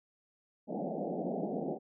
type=band-pass noise; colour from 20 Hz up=pink; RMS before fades=-36 dBFS; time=0.67-1.79 s; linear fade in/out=50 ms; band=160 to 790 Hz; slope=96 dB/octave; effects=none